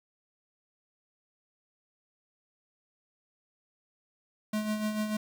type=tone with tremolo; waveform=square; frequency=213.6 Hz; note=G#3; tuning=49 cents sharp; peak=-28 dBFS; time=4.53-5.17 s; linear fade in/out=5 ms; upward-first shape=sine; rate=6.8 Hz; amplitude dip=50%; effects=9-bit